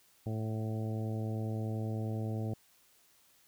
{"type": "harmonic tone with a mistuned harmonic", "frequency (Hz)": 110, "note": "A2", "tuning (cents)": 0, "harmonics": [1, 2, 3, 4, 5, 6, 7], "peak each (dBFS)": [-34, -40, -44, -46, -48, -50, -51], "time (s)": [0.26, 2.54], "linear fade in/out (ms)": 5, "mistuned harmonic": 7, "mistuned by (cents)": -16, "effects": ["white hiss -66 dBFS RMS until 3.47 s"]}